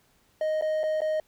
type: tone with dropouts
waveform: triangle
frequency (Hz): 622.3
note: D#5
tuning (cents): 0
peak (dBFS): -22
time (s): 0.41-1.2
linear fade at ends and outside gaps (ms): 2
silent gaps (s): 0.612-0.622 / 0.833-0.837 / 1.006-1.017
effects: pink hiss -65 dBFS RMS until 1.27 s

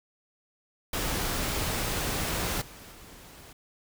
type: noise with level steps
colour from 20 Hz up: pink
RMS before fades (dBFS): -30 / -47 / -49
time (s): 0.93-3.53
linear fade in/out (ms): 5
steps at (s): 2.61 / 2.91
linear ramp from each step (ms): 10
effects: none

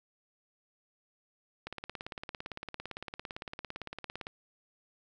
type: click train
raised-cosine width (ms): 0.3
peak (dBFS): -23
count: 47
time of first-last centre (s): 1.67-4.269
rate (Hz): 17.7
effects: none

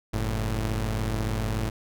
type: tone pair together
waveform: sawtooth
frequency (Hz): 46.87 / 110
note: F#1 / A2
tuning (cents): +23 / 0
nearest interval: octave + minor third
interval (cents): 1477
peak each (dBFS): -25 / -24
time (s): 0.13-1.7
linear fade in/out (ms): 10
effects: none

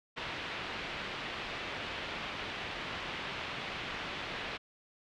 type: low-pass noise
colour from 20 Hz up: white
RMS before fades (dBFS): -40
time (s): 0.16-4.58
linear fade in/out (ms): 20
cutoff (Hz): 3300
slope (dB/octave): 24
effects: none

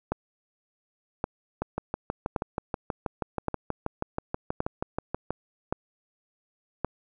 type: two click trains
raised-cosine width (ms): 1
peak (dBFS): -14 / -12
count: 24 / 7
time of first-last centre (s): 1.62-5.306 / 0.12-6.846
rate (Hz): 6.24 / 0.892
effects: none

